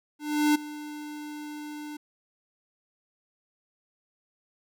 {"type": "tone with ADSR envelope", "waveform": "square", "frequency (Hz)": 298.8, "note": "D4", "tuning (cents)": 30, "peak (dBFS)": -19, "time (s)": [0.19, 1.97], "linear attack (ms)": 360, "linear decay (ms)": 11, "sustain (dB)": -18, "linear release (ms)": 7, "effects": []}